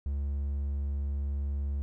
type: tone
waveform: triangle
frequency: 70.4 Hz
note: C#2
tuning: 27 cents sharp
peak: -27 dBFS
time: 0.06-1.82 s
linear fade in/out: 0 ms
effects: none